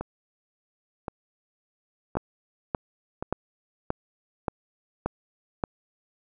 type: two click trains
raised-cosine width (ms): 1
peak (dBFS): -17 / -11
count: 4 / 7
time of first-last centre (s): 0.01-3.225 / 2.17-5.638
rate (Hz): 0.933 / 1.73
effects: none